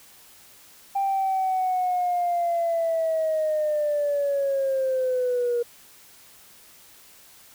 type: linear sweep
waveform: sine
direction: down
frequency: 791 to 473.8 Hz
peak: -20 dBFS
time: 0.95-5.63 s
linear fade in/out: 10 ms
effects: tanh soft clip ceiling -17 dBFS + white hiss -51 dBFS RMS until 7.54 s